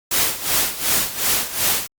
white noise with tremolo, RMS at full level -17 dBFS, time 0.11-1.87 s, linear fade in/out 5 ms, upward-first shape sine, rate 2.7 Hz, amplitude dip 80%, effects Opus 48 kbps

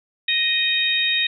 harmonic tone, 622.3 Hz, D#5, in tune, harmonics 3 / 4 / 5 / 6, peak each -25 / -23 / -29 / -20 dBFS, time 0.28-1.27 s, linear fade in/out 5 ms, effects none

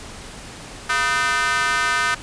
square tone with high-pass filter, 138.59 Hz, C#3, in tune, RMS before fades -20 dBFS, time 0.89-2.15 s, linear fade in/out 10 ms, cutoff 1400 Hz, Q 3.2, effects pink hiss -37 dBFS RMS until 2.22 s + resampled to 22050 Hz

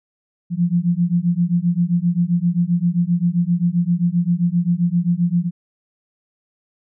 sine beating tone pair, 170 / 177.6 Hz, F3 / F3, -46 / +29 cents, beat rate 7.6 Hz, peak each -18 dBFS, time 0.5-5.51 s, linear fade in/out 50 ms, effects none

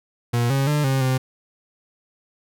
40% pulse tone with pitch steps, 119.2 / 136.5 / 148.7 / 134 / 130 Hz, A#2 / C#3 / D3 / C3 / C3, +39 / -26 / +22 / +42 / -11 cents, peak -17 dBFS, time 0.33-1.18 s, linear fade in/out 10 ms, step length 170 ms, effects none

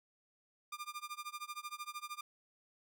sawtooth tone with tremolo, 1200 Hz, D6, 37 cents sharp, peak -36 dBFS, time 0.72-2.21 s, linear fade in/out 5 ms, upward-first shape sine, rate 13 Hz, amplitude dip 95%, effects none

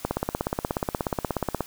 click train, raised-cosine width 1 ms, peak -10 dBFS, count 27, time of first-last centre 0.05-1.607 s, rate 16.7 Hz, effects white hiss -46 dBFS RMS until 1.66 s

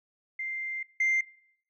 sine tone pair in turn, 2093 / 2093 Hz, C7 / C7, 0 / 0 cents, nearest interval unison, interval 0 cents, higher neither, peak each -31 / -21 dBFS, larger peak second, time 0.39-0.83 / 1-1.21 s, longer first, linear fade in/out 5 ms, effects noise-tail reverb RT60 0.7 s tail -24 dB re dry + tanh soft clip ceiling -20 dBFS

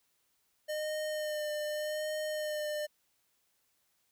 square tone with vibrato, 608 Hz, D#5, 40 cents flat, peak -34 dBFS, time 0.68-2.87 s, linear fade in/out 20 ms, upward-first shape sine, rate 0.84 Hz, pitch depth 20 cents each way, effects white hiss -75 dBFS RMS until 4.11 s

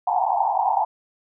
pink band-pass noise, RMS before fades -21 dBFS, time 0.07-0.85 s, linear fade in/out 5 ms, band 710 to 950 Hz, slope 96 dB/octave, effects none

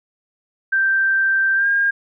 sine tone with pitch glide, 1568 to 1614.9 Hz, G6 to G#6, 0 to -49 cents, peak -14 dBFS, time 0.72-1.91 s, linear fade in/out 10 ms, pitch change +51 cents, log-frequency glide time 1.55-1.67 s, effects none

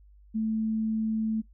sine tone, 220 Hz, A3, in tune, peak -25 dBFS, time 0.34-1.42 s, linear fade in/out 20 ms, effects noise-tail reverb RT60 0.1 s tail -18 dB re dry + added 50 Hz sine -52 dBFS peak until 1.53 s

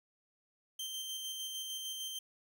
sawtooth tone with tremolo, 3136 Hz, G7, in tune, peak -35 dBFS, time 0.79-2.19 s, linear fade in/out 5 ms, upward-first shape square, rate 6.6 Hz, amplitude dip 25%, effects none

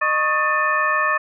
sine tone cluster, 611 / 1107 / 1254 / 1780 / 2479 Hz, D#5 / C#6 / D#6 / A6 / D#7, -32 / -3 / +13 / +20 / -7 cents, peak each -27 / -21 / -24 / -20 / -28 dBFS, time 0.01-1.18 s, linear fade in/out 10 ms, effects none

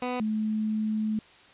15% pulse / sine tone pair in turn, 249 / 216 Hz, B3 / A3, +14 / -32 cents, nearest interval major second, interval 246 cents, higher first, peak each -22 / -25 dBFS, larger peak first, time 0.02-0.2 / 0.2-1.19 s, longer second, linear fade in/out 2 ms, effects white hiss -54 dBFS RMS until 1.53 s + resampled to 8000 Hz

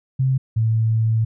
sine tone pair in turn, 131.8 / 111.74 Hz, C3 / A2, +13 / +27 cents, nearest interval minor third, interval 286 cents, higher first, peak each -15 dBFS, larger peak neither, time 0.19-0.38 / 0.56-1.25 s, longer second, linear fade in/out 10 ms, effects none

